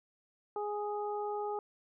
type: harmonic tone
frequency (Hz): 415.3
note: G#4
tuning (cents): 0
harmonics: 1 / 2 / 3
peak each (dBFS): -36 / -37 / -45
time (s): 0.56-1.59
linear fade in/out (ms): 2
effects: none